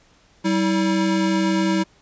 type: tone pair together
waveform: square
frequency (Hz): 191.88 / 322.7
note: G3 / E4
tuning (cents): -37 / -37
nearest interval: major sixth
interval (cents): 900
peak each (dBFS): -21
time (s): 0.44-1.84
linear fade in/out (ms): 20
effects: pink hiss -56 dBFS RMS until 2.01 s + resampled to 16000 Hz